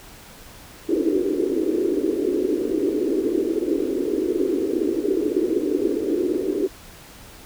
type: band-pass noise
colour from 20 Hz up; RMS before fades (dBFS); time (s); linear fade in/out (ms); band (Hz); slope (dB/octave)
pink; -22; 0.88-6.68; 20; 300 to 420; 48
effects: pink hiss -44 dBFS RMS until 7.45 s